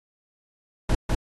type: noise with echo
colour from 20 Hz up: brown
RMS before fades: -20 dBFS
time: 0.89-0.95 s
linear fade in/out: 5 ms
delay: 200 ms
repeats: 1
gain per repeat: -2 dB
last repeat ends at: 1.15 s
effects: AAC 32 kbps